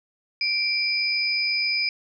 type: tone pair together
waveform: sine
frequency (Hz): 2349 / 4977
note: D7 / D#8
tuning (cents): 0 / 0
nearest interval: octave + minor second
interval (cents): 1300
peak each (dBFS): -24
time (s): 0.41-1.89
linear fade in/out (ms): 2
effects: none